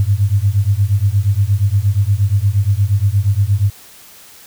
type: beating tone pair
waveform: sine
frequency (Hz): 96.3 / 104.8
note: G2 / G#2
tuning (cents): -30 / +16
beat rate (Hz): 8.5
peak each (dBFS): -14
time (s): 0-3.7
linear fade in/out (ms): 0
effects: white hiss -41 dBFS RMS until 4.46 s